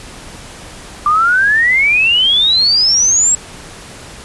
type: exponential sweep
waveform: sine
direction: up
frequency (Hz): 1174.7 to 7750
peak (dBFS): -8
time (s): 1.06-3.35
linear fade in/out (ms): 2
effects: pink hiss -33 dBFS RMS until 4.24 s + resampled to 24000 Hz